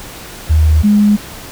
sine tone pair in turn, 77.78 / 207.6 Hz, D#2 / G#3, 0 / 0 cents, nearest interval octave + perfect fourth, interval 1700 cents, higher second, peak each -6 dBFS, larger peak neither, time 0.49-0.83 / 0.83-1.17 s, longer neither, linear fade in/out 20 ms, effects pink hiss -31 dBFS RMS until 1.51 s

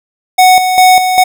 square tone with tremolo, 740 Hz, F#5, in tune, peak -3 dBFS, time 0.38-1.24 s, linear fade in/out 10 ms, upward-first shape square, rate 2.5 Hz, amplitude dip 55%, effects none

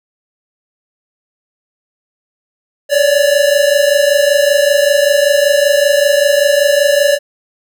square tone pair together, 562.1 / 587.3 Hz, C#5 / D5, +24 / 0 cents, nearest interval minor second, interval 76 cents, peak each -12 dBFS, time 2.89-7.19 s, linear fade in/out 50 ms, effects none

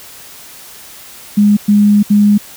sine tone bursts at uneven times, 206.4 Hz, G#3, 10 cents flat, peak -5 dBFS, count 3, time 1.37-1.57 / 1.68-2.03 / 2.1-2.38 s, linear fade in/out 10 ms, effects white hiss -35 dBFS RMS until 2.56 s

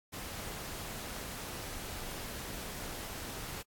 pink noise, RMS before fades -42 dBFS, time 0.12-3.63 s, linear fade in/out 20 ms, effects AAC 64 kbps

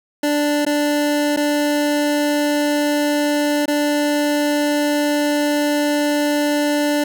25% pulse tone with dropouts, 293.7 Hz, D4, in tune, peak -12 dBFS, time 0.23-7.04 s, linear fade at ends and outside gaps 5 ms, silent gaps 0.651-0.664 / 1.364-1.371 / 3.658-3.679 s, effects none

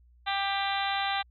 harmonic tone, 394.9 Hz, G4, 13 cents sharp, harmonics 2 / 3 / 4 / 5 / 6 / 7 / 8 / 9 / 10, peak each -30 / -36 / -36 / -37 / -39 / -41 / -40 / -37 / -38 dBFS, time 0.26-1.23 s, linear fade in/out 20 ms, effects added 60 Hz sine -56 dBFS peak until 1.3 s

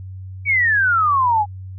sine exponential sweep, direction down, 2303 to 808 Hz, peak -13 dBFS, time 0.45-1.46 s, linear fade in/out 50 ms, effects added 94 Hz sine -30 dBFS peak until 1.78 s

